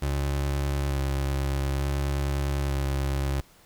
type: tone with vibrato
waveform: 30% pulse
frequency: 69.3 Hz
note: C#2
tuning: in tune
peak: -22 dBFS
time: 0.02-3.41 s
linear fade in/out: 5 ms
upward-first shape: square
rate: 0.56 Hz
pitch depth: 17 cents each way
effects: pink hiss -56 dBFS RMS until 3.65 s